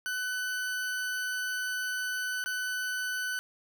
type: tone with dropouts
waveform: 40% pulse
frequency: 1501 Hz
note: F#6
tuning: 24 cents sharp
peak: -30 dBFS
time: 0.06-3.39 s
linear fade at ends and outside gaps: 0 ms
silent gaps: 2.44-2.46 s
effects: none